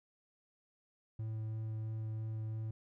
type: tone with vibrato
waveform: triangle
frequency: 110 Hz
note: A2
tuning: in tune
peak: -35 dBFS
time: 1.19-2.71 s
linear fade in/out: 5 ms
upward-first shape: sine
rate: 3 Hz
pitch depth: 8 cents each way
effects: none